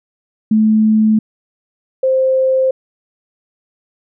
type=tone pair in turn; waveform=sine; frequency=217.1 / 523.9 Hz; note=A3 / C5; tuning=-23 / +2 cents; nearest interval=octave + minor third; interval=1525 cents; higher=second; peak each=-8 / -10 dBFS; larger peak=first; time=0.51-1.19 / 2.03-2.71 s; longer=neither; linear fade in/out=5 ms; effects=none